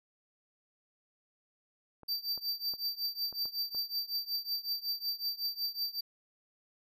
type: clicks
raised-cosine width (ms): 1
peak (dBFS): -37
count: 6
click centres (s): 2.033 / 2.377 / 2.738 / 3.327 / 3.456 / 3.748
type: tone with tremolo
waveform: square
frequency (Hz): 4655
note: D8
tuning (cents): -16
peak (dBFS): -30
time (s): 2.08-6.01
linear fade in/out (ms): 10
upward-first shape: triangle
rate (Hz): 5.4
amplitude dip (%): 95
effects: none